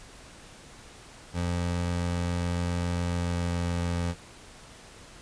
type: tone with pitch glide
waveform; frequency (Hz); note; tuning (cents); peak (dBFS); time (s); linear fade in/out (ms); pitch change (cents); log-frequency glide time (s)
25% pulse; 87.31 to 86.56; F2 to F2; 0 to -15; -23; 1.33-4.15; 50; -15; 2.94-3.74
effects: pink hiss -49 dBFS RMS until 5.21 s + resampled to 22050 Hz